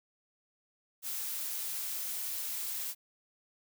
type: noise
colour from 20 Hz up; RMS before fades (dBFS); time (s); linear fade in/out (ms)
blue; -37; 1.02-2.95; 50
effects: none